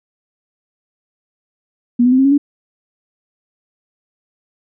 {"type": "tone with pitch steps", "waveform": "sine", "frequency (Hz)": [241.2, 249.7, 258.5, 267.6, 277.1, 286.8], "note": ["B3", "B3", "C4", "C4", "C#4", "D4"], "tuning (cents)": [-41, 19, -21, 39, -1, -41], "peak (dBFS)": -8, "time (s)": [1.99, 2.38], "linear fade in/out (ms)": 10, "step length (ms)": 65, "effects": []}